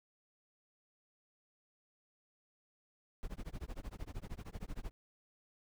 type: noise with tremolo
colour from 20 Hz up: brown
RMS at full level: -41 dBFS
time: 3.23-4.91 s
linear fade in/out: 0 ms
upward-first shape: sine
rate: 13 Hz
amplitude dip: 100%
effects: none